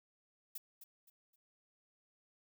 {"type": "noise with echo", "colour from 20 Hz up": "violet", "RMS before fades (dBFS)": -44, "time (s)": [0.55, 0.58], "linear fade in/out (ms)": 5, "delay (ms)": 260, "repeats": 3, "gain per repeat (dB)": -10, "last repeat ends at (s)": 1.36, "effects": []}